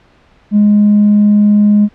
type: tone with tanh clipping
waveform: triangle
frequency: 207.7 Hz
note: G#3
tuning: in tune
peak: -5 dBFS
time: 0.51-1.89 s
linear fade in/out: 50 ms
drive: 5 dB
effects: pink hiss -48 dBFS RMS until 1.94 s + low-pass 3000 Hz 12 dB/octave